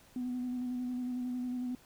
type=tone with vibrato; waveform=sine; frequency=249 Hz; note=B3; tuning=14 cents sharp; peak=-32 dBFS; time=0.16-1.75 s; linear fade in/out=2 ms; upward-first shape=square; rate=11 Hz; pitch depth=18 cents each way; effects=tanh soft clip ceiling -30 dBFS + pink hiss -61 dBFS RMS until 1.85 s